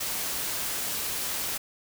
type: noise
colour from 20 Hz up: white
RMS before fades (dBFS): -31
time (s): 0-1.58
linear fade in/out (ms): 10
effects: none